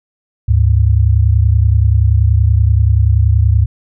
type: tone pair together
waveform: sine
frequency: 73.6 / 104.09 Hz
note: D2 / G#2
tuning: +4 / +4 cents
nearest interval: tritone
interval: 600 cents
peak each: -10 dBFS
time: 0.48-3.66 s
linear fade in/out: 10 ms
effects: none